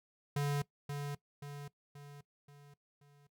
square tone with echo, 143.7 Hz, D3, 37 cents flat, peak -32 dBFS, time 0.36-0.62 s, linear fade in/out 5 ms, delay 530 ms, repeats 5, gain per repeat -6 dB, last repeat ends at 3.27 s, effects noise-tail reverb RT60 0.1 s tail -19 dB re dry

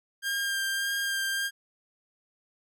sawtooth tone with vibrato, 1600 Hz, G6, 35 cents sharp, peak -24 dBFS, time 0.22-1.51 s, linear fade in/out 50 ms, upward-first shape sine, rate 1.7 Hz, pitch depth 15 cents each way, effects none

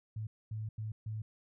sine tone bursts at uneven times, 108.7 Hz, A2, 21 cents flat, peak -36 dBFS, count 4, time 0.16-0.27 / 0.51-0.69 / 0.78-0.92 / 1.06-1.22 s, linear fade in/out 5 ms, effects none

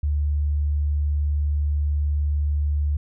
sine tone, 73.42 Hz, D2, in tune, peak -19 dBFS, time 0.03-2.97 s, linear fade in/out 5 ms, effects none

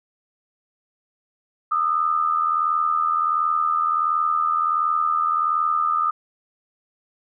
sine tone pair together, 1219.6 / 1301 Hz, D#6 / E6, -35 / -23 cents, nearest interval minor second, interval 112 cents, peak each -19 / -24 dBFS, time 1.71-6.11 s, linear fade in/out 10 ms, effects none

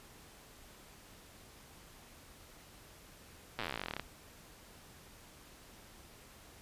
slowing click train, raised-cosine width 0.3 ms, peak -21 dBFS, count 25, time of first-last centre 3.59-3.997 s, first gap 8 ms, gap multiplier 1.06, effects pink hiss -57 dBFS RMS until 6.61 s + resampled to 32000 Hz

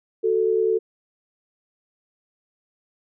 sine tone pair together, 371.2 / 441.4 Hz, F#4 / A4, +6 / +5 cents, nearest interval minor third, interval 299 cents, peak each -22 / -19 dBFS, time 0.23-0.79 s, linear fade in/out 20 ms, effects none

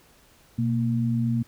sine tone pair together, 122.37 / 231 Hz, B2 / A#3, -16 / -16 cents, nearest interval major seventh, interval 1100 cents, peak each -24 dBFS, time 0.58-1.43 s, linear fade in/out 10 ms, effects pink hiss -57 dBFS RMS until 1.47 s

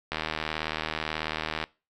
click train, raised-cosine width 0.3 ms, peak -13 dBFS, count 120, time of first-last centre 0.12-1.64 s, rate 78.3 Hz, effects noise-tail reverb RT60 0.3 s tail -22 dB re dry

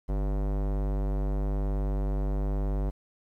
square tone with low-pass filter, 49.49 Hz, G1, 17 cents sharp, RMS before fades -28 dBFS, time 0.08-2.91 s, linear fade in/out 20 ms, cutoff 700 Hz, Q 1, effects 10-bit

